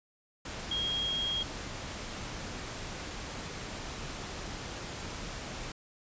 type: tone in noise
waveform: sine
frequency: 3261 Hz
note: G#7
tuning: 32 cents flat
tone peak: -30 dBFS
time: 0.71-1.43 s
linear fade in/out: 5 ms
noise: pink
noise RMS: -40 dBFS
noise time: 0.45-5.72 s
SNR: +7 dB
effects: resampled to 16000 Hz